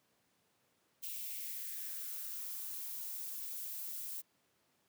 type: noise with high-pass filter sweep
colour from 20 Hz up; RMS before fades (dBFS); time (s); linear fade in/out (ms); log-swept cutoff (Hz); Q
violet; -43; 1.02-4.22; 20; 2800 to 360; 2.9
effects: pink hiss -75 dBFS RMS until 4.88 s + high-pass 150 Hz 12 dB/octave